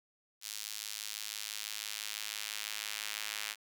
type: tone with high-pass filter sweep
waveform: sawtooth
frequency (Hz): 106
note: G#2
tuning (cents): +36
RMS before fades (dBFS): -41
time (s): 0.41-3.56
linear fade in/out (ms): 50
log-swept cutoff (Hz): 4500 to 2300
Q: 0.95
effects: none